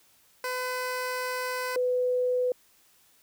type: tone pair in turn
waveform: 15% pulse / sine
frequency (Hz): 505 / 499.5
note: B4 / B4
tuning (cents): +39 / +20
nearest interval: unison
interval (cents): 19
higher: first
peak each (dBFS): -23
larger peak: neither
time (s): 0.44-1.76 / 1.76-2.52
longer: first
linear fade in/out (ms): 2
effects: white hiss -62 dBFS RMS until 3.22 s